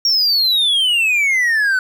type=exponential sweep; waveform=triangle; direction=down; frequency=5620 to 1486 Hz; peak=-11 dBFS; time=0.05-1.79 s; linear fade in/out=2 ms; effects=none